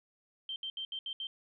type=tone bursts at uneven times; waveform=sine; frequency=3136 Hz; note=G7; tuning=in tune; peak=-36 dBFS; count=6; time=0.49-0.56 / 0.63-0.7 / 0.77-0.85 / 0.92-0.99 / 1.06-1.13 / 1.2-1.27 s; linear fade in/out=2 ms; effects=none